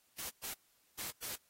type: noise bursts at uneven times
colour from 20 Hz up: white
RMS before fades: -42 dBFS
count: 4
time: 0.18-0.3 / 0.43-0.54 / 0.98-1.11 / 1.22-1.36 s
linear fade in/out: 10 ms
effects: white hiss -72 dBFS RMS until 1.49 s + AAC 48 kbps